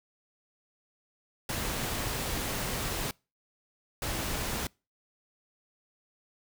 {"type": "noise bursts at uneven times", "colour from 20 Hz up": "pink", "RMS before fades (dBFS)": -33, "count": 2, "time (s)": [[1.49, 3.11], [4.02, 4.67]], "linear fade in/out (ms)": 2, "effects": ["noise-tail reverb RT60 0.3 s tail -26 dB re dry"]}